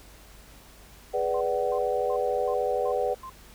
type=chord; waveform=sine; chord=G# half-diminished seventh; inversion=none; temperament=equal with one note detuned; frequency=415.3 / 493.9 / 587.3 / 752.9 Hz; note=G#4 / B4 / D5 / F#5; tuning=0 / 0 / 0 / +30 cents; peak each=-31 / -27 / -30 / -30 dBFS; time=1.13-3.15 s; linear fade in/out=20 ms
type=tone bursts; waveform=sine; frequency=1046.5 Hz; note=C6; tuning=in tune; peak=-37 dBFS; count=6; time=1.34-3.298 s; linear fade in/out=5 ms; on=68 ms; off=310 ms
effects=added 50 Hz sine -52 dBFS peak until 3.54 s + pink hiss -52 dBFS RMS until 3.54 s